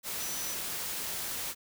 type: tone in noise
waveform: sine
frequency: 5920 Hz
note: F#8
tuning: in tune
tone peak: -40 dBFS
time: 0.17-0.57 s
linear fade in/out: 50 ms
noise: white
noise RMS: -36 dBFS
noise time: 0.03-1.55 s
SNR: -7 dB
effects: none